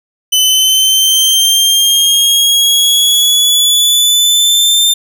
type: linear sweep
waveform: sawtooth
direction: up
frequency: 3018 to 3595 Hz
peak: -4 dBFS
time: 0.32-4.94 s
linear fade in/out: 10 ms
effects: none